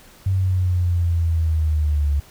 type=linear sweep; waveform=sine; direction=down; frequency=96.1 to 70.8 Hz; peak=-16 dBFS; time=0.26-2.2 s; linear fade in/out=5 ms; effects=pink hiss -48 dBFS RMS until 2.3 s